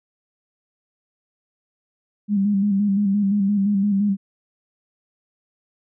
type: tone with vibrato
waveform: sine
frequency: 201 Hz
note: G3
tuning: 44 cents sharp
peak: -16 dBFS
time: 2.28-4.17 s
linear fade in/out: 50 ms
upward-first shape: square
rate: 5.8 Hz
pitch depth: 46 cents each way
effects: none